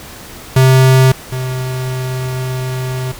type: tone pair in turn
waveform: square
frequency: 130.81 / 128.86 Hz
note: C3 / C3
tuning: 0 / -26 cents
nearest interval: unison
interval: 26 cents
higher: first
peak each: -6 / -18 dBFS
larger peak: first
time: 0.56-1.12 / 1.32-3.12 s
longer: second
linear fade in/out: 5 ms
effects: pink hiss -33 dBFS RMS until 3.19 s